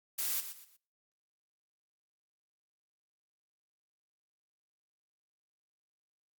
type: noise with echo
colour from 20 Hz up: blue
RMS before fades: -34 dBFS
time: 0.18-0.41 s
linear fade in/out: 10 ms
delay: 120 ms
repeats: 3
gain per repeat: -10 dB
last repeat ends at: 0.77 s
effects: noise-tail reverb RT60 0.5 s tail -24 dB re dry + Opus 48 kbps